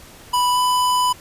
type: tone with pitch glide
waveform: square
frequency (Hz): 987.8 to 996.4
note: B5 to B5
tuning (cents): 0 to +15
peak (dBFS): -16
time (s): 0.33-1.13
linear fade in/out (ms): 10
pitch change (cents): +15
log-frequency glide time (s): 0.52-0.58
effects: pink hiss -43 dBFS RMS until 1.2 s + resampled to 32000 Hz